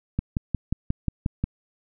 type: click train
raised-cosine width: 5 ms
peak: -11 dBFS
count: 8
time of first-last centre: 0.19-1.44 s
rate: 5.6 Hz
effects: none